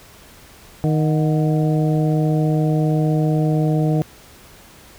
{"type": "harmonic tone with a mistuned harmonic", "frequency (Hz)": 155.3, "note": "D#3", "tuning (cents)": -3, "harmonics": [1, 2, 3, 4, 5], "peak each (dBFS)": [-16, -22, -26, -28, -30], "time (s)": [0.84, 4.02], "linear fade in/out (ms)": 0, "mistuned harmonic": 5, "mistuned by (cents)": -87, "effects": ["pink hiss -45 dBFS RMS until 4.98 s"]}